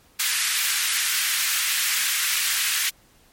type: high-pass noise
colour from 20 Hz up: pink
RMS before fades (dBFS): -23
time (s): 0.19-2.9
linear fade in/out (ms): 10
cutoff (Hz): 1600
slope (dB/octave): 24
effects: pink hiss -57 dBFS RMS until 3.32 s + MP3 64 kbps